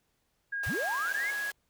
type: tone with pitch glide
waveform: sine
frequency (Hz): 1630 to 1664.2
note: G#6 to G#6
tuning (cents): -33 to +3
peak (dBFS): -31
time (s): 0.52-1.51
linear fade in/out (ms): 10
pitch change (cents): +36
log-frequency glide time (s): 1.2-1.32
type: high-pass noise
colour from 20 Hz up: pink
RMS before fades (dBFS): -43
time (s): 0.63-1.52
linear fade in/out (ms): 5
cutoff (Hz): 650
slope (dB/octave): 12
type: linear sweep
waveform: sine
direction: up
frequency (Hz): 43.65 to 2217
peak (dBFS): -32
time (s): 0.66-1.31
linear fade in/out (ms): 10
effects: pink hiss -75 dBFS RMS until 1.69 s